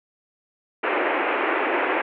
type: band-pass noise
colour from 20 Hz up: pink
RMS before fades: -23 dBFS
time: 0.83-2.02 s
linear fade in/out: 10 ms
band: 300 to 2600 Hz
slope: 48 dB/octave
effects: none